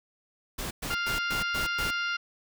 pink noise bursts, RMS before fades -34 dBFS, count 6, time 0.58-1.91 s, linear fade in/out 10 ms, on 130 ms, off 110 ms
harmonic tone, 698.5 Hz, F5, in tune, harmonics 2 / 3 / 4 / 5 / 6 / 7 / 8, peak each -29 / -38 / -35 / -45 / -43 / -44 / -46 dBFS, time 0.9-2.17 s, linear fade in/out 10 ms
effects none

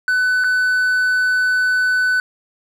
triangle tone with dropouts, 1500 Hz, F#6, 23 cents sharp, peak -12 dBFS, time 0.08-2.2 s, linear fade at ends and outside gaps 1 ms, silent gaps 0.439-0.443 s, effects none

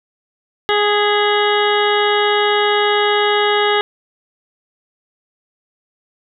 harmonic tone with a mistuned harmonic, 415.3 Hz, G#4, in tune, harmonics 1 / 2 / 3 / 4 / 5 / 7 / 8 / 9, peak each -16 / -19 / -21 / -22 / -23 / -24 / -25 / -26 dBFS, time 0.69-3.81 s, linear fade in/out 0 ms, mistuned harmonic 5, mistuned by -26 cents, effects none

